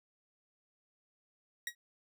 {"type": "tone with exponential decay", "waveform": "sawtooth", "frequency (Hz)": 1901, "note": "A#6", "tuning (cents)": 33, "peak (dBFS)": -29, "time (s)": [1.67, 1.75], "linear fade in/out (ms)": 2, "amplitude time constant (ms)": 16, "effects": []}